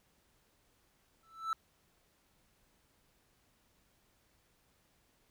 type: tone with exponential growth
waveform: triangle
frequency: 1321 Hz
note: E6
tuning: 3 cents sharp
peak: -27 dBFS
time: 1.23-1.53 s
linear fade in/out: 1 ms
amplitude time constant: 64 ms
effects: pink hiss -72 dBFS RMS until 5.3 s